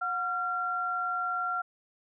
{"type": "tone pair together", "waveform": "sine", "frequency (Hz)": [728, 1374.3], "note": ["F#5", "F6"], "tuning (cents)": [-28, -28], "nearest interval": "major seventh", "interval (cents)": 1100, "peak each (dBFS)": [-35, -29], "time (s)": [0.01, 1.62], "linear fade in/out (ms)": 10, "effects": []}